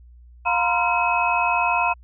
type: tone cluster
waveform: sine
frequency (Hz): 706 / 945 / 1025 / 1375 / 2556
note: F5 / A#5 / C6 / F6 / D#7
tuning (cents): +19 / +23 / -36 / -27 / +46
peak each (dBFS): -24 / -23 / -24 / -29 / -23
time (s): 0.45-1.94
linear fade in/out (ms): 20
effects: added 60 Hz sine -44 dBFS peak until 2.03 s